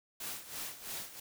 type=noise with tremolo; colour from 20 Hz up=white; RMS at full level=-40 dBFS; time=0.2-1.2 s; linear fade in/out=5 ms; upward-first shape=sine; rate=3 Hz; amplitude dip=75%; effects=none